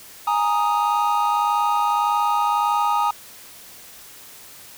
triangle chord, Ab suspended second, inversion none, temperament equal, 830.6 / 932.3 / 1244.5 Hz, Ab5 / Bb5 / Eb6, 0 / 0 / 0 cents, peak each -20 dBFS, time 0.27-3.11 s, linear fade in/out 5 ms, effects white hiss -43 dBFS RMS until 4.77 s

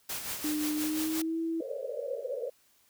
white noise with tremolo, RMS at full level -35 dBFS, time 0.09-1.22 s, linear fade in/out 5 ms, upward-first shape sine, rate 5.7 Hz, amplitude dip 50%
sine tone with pitch glide, 302.8 to 328.3 Hz, D#4 to E4, -47 to -7 cents, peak -29 dBFS, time 0.44-1.61 s, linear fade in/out 5 ms, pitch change +140 cents, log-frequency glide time 0.75-1.39 s
pink band-pass noise, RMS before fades -36 dBFS, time 1.6-2.5 s, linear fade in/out 5 ms, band 460 to 590 Hz, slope 96 dB/octave
effects white hiss -66 dBFS RMS until 2.89 s

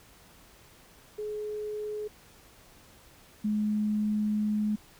sine tone pair in turn, 422.8 / 211.4 Hz, G#4 / G#3, +31 / +31 cents, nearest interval octave, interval 1200 cents, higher first, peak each -32 / -25 dBFS, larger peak second, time 1.18-2.08 / 3.44-4.76 s, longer second, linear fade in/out 10 ms, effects pink hiss -56 dBFS RMS until 4.99 s

